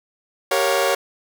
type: chord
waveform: sawtooth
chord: G half-diminished seventh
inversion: none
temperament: equal with one note detuned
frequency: 392 / 466.2 / 554.4 / 712.7 Hz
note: G4 / Bb4 / Db5 / F5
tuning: 0 / 0 / 0 / +35 cents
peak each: -20 / -20 / -16 / -21 dBFS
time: 0.51-0.95 s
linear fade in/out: 5 ms
effects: 7-bit